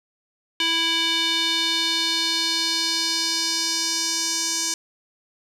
square tone with band-pass filter sweep, 329.6 Hz, E4, in tune, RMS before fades -23 dBFS, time 0.6-4.74 s, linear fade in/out 2 ms, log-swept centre 3200 to 6200 Hz, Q 2.9, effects none

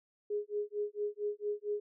sine tone with tremolo, 415.3 Hz, G#4, in tune, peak -30 dBFS, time 0.3-1.8 s, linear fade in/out 5 ms, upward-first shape sine, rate 4.4 Hz, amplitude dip 100%, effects none

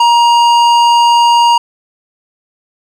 sine tone with hard clipping, 944 Hz, A#5, 22 cents sharp, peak -7 dBFS, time 0-1.58 s, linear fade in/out 5 ms, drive 12 dB, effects none

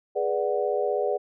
sine chord, G# half-diminished seventh, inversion none, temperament equal with one note detuned, 415.3 / 491 / 587.3 / 740 Hz, G#4 / B4 / D5 / F#5, 0 / -10 / 0 / 0 cents, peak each -27 / -28 / -28 / -31 dBFS, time 0.15-1.18 s, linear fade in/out 20 ms, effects none

